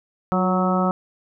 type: harmonic tone with a mistuned harmonic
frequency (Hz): 185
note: F#3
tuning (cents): 0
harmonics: 1 / 2 / 3 / 4 / 5 / 6 / 7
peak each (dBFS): -20 / -28 / -26 / -26 / -30 / -30 / -25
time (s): 0.32-0.91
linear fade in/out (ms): 0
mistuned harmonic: 2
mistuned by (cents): -45
effects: none